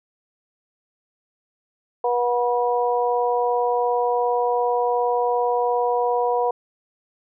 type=harmonic tone; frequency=242.7 Hz; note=B3; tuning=30 cents flat; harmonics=2 / 3 / 4; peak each=-21 / -23 / -24 dBFS; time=2.04-6.51 s; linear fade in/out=5 ms; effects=none